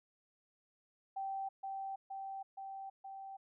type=tone with echo; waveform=sine; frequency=778 Hz; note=G5; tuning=13 cents flat; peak=-37 dBFS; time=1.16-1.49 s; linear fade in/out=10 ms; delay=470 ms; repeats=4; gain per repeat=-2 dB; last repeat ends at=3.37 s; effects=none